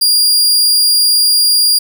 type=tone; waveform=sawtooth; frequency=4814 Hz; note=D8; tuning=42 cents sharp; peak=-5 dBFS; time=0.01-1.79 s; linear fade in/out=10 ms; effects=none